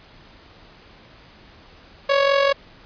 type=tone with amplitude modulation; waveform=sawtooth; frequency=556 Hz; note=C#5; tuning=5 cents sharp; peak=-9 dBFS; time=2.09-2.53 s; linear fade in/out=10 ms; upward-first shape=sine; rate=44.9 Hz; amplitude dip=55%; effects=pink hiss -48 dBFS RMS until 2.85 s + resampled to 11025 Hz